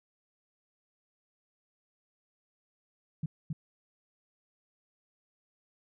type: tone with echo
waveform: sine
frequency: 155.56 Hz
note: D#3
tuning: in tune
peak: -29 dBFS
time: 3.23-3.26 s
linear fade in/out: 5 ms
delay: 270 ms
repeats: 1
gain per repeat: -2 dB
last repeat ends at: 3.53 s
effects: none